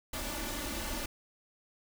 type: noise with comb filter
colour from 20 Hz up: pink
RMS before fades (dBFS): -37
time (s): 0.13-1.06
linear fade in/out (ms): 5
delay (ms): 3.4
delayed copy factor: +0.8
effects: none